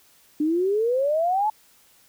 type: exponential sweep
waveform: sine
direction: up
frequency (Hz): 293.7 to 880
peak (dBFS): -19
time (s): 0.4-1.5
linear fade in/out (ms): 5
effects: white hiss -57 dBFS RMS until 2.08 s